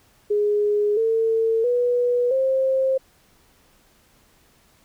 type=tone with pitch steps; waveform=sine; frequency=415.3 / 450.3 / 488.2 / 529.3 Hz; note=G#4 / A4 / B4 / C5; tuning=0 / +40 / -20 / +20 cents; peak=-17 dBFS; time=0.3-2.98 s; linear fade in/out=10 ms; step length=670 ms; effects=pink hiss -58 dBFS RMS until 4.84 s